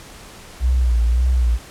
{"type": "tone with vibrato", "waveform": "sine", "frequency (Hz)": 60.5, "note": "B1", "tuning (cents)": -35, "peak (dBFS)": -13, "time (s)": [0.6, 1.59], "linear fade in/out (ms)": 50, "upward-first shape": "sine", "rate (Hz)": 1.8, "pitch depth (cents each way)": 86, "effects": ["pink hiss -40 dBFS RMS until 1.7 s", "low-pass 11000 Hz 12 dB/octave"]}